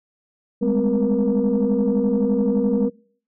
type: tone cluster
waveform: sine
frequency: 200.8 / 212.5 / 255.8 / 474.8 Hz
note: G3 / G#3 / C4 / A#4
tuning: +42 / +40 / -39 / +32 cents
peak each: -21 dBFS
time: 0.61-2.9 s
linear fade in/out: 20 ms
effects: noise-tail reverb RT60 0.5 s tail -24 dB re dry + tanh soft clip ceiling -11 dBFS